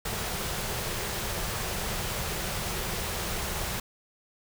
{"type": "band-stop noise", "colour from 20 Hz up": "pink", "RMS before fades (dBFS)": -32, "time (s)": [0.05, 3.8], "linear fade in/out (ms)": 5, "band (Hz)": [230, 330], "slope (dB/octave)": 96, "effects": []}